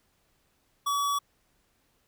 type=tone; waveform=square; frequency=1138 Hz; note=C#6; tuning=45 cents sharp; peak=-26 dBFS; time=0.86-1.19 s; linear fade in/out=10 ms; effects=pink hiss -70 dBFS RMS until 2.07 s